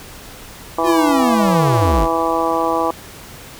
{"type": "harmonic tone", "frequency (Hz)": 164.81, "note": "E3", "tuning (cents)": 0, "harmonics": [2, 3, 4, 5, 6, 7], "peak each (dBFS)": [-22, -22, -22, -22, -22, -22], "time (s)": [0.78, 2.91], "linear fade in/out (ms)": 5}
{"type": "linear sweep", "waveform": "square", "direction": "down", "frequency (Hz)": [360, 35.1], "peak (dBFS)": -15, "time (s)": [0.83, 2.08], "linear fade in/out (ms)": 50}
{"effects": ["pink hiss -37 dBFS RMS until 3.59 s"]}